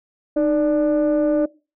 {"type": "tone pair together", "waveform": "sine", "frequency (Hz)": [306.3, 587.3], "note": ["D#4", "D5"], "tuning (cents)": [-27, 0], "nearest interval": "major seventh", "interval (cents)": 1127, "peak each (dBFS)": -16, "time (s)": [0.36, 1.46], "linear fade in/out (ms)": 10, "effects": ["noise-tail reverb RT60 0.3 s tail -21 dB re dry", "tanh soft clip ceiling -12 dBFS"]}